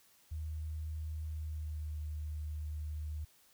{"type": "tone with pitch glide", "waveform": "sine", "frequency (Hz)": [77.78, 76.14], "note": ["D#2", "D#2"], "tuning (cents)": [0, -37], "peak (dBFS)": -37, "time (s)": [0.31, 3.25], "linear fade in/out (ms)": 10, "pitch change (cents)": -37, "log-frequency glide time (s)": [1.29, 1.97], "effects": ["white hiss -66 dBFS RMS until 3.53 s"]}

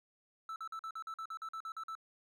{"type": "tone bursts", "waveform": "triangle", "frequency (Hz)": 1318.5, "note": "E6", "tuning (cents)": 0, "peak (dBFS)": -38, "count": 13, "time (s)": [0.49, 1.952], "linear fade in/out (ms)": 2, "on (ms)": 70, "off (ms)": 46, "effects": []}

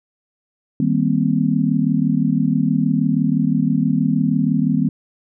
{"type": "chord", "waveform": "sine", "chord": "C minor seventh", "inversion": "first", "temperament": "just", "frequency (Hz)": [156.98, 196.22, 235.5, 261.6], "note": ["Eb3", "G3", "Bb3", "C4"], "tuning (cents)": [16, 2, 18, 0], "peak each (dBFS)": -20, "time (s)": [0.8, 4.89], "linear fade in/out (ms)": 2, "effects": []}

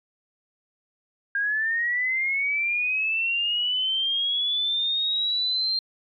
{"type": "linear sweep", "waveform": "sine", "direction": "up", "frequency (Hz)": [1607, 4186], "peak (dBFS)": -22, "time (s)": [1.35, 5.79], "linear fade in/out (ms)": 2, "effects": ["AAC 48 kbps"]}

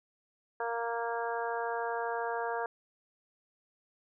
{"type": "harmonic tone", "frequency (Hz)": 232.8, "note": "A#3", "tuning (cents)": -2, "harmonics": [2, 3, 4, 5, 6, 7], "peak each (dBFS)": [-36, -37, -37, -43, -43, -41], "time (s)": [0.6, 2.66], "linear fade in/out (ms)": 2, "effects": []}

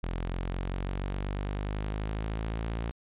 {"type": "linear sweep", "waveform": "sawtooth", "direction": "up", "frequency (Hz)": [42.56, 57], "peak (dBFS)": -27, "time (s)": [0.03, 2.91], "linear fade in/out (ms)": 0, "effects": ["resampled to 8000 Hz"]}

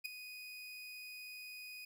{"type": "tone with ADSR envelope", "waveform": "30% pulse", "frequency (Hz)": 2489, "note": "D#7", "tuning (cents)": 0, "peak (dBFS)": -33, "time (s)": [0.04, 1.85], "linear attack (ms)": 17, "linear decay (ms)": 5, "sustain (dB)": -12, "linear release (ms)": 5, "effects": []}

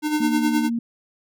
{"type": "tone with tremolo", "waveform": "square", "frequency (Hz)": 302.8, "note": "D#4", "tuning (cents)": -47, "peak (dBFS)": -18, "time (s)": [0.02, 0.7], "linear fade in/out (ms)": 50, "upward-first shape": "sine", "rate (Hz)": 9.6, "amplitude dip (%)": 60}
{"type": "tone", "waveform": "sine", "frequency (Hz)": 233, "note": "A#3", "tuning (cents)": -1, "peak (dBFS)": -21, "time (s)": [0.2, 0.79], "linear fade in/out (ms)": 5}
{"effects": []}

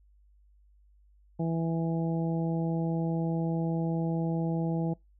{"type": "harmonic tone", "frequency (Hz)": 164.81, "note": "E3", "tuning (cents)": 0, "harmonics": [1, 2, 3, 4, 5], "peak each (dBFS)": [-28, -34, -38, -40, -42], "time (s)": [1.39, 4.94], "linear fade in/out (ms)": 10, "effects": ["noise-tail reverb RT60 0.2 s tail -25 dB re dry", "added 50 Hz sine -58 dBFS peak until 5.19 s"]}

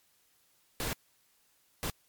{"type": "noise bursts at uneven times", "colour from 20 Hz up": "pink", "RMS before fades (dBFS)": -34, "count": 2, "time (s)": [[0.8, 0.93], [1.83, 1.9]], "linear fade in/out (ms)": 0, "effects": ["white hiss -69 dBFS RMS until 2.08 s", "MP3 96 kbps"]}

